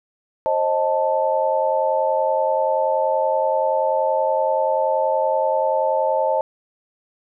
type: chord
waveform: sine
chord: A diminished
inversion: first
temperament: equal with one note detuned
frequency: 531.8 / 622.3 / 880 Hz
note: C5 / Eb5 / A5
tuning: +28 / 0 / 0 cents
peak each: -21 dBFS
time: 0.46-6.41 s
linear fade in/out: 0 ms
effects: none